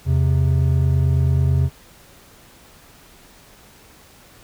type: tone pair together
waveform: triangle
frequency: 83.6 / 132.7 Hz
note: E2 / C3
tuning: +25 / +25 cents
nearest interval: minor sixth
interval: 800 cents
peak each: -15 dBFS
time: 0.05-1.7 s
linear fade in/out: 50 ms
effects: pink hiss -48 dBFS RMS until 4.43 s